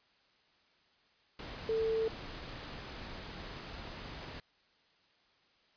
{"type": "tone in noise", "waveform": "sine", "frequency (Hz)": 445.6, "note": "A4", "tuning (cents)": 22, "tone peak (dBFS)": -29, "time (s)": [1.69, 2.08], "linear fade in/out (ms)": 2, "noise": "pink", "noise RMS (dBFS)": -45, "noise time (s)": [1.39, 4.4], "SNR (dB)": 13, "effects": ["white hiss -69 dBFS RMS until 5.76 s", "resampled to 11025 Hz"]}